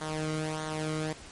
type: tone with flanger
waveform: sawtooth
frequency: 155.56 Hz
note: D#3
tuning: in tune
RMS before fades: -33 dBFS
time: 0.01-1.13 s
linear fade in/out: 5 ms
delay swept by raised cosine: 0.38 to 1.17 ms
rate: 1.6 Hz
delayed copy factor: -0.7
effects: pink hiss -48 dBFS RMS until 1.31 s + MP3 48 kbps